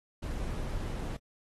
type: noise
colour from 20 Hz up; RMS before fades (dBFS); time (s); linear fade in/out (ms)
brown; -35; 0.22-1.17; 10
effects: AAC 32 kbps